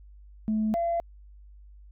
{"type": "tone pair in turn", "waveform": "sine", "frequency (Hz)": [216.6, 680.7], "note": ["A3", "F5"], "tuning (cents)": [-27, -45], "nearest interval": "octave + minor sixth", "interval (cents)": 1982, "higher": "second", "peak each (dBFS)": [-22, -23], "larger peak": "first", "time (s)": [[0.48, 0.74], [0.74, 1]], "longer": "neither", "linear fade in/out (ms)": 0, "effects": ["tanh soft clip ceiling -20 dBFS", "added 50 Hz sine -47 dBFS peak until 1.91 s"]}